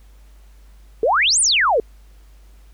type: exponential two-way sweep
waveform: sine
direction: up then down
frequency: 410 to 9860 to 410 Hz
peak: -13 dBFS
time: 1.03-1.8 s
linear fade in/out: 2 ms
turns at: 1.4 s
effects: added 50 Hz sine -43 dBFS peak until 2.73 s + pink hiss -58 dBFS RMS until 2.73 s